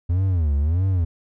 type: tone with vibrato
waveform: triangle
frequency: 82.41 Hz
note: E2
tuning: in tune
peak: -15 dBFS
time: 0.09-1.05 s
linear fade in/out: 10 ms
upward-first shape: sine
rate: 1.6 Hz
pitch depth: 270 cents each way
effects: none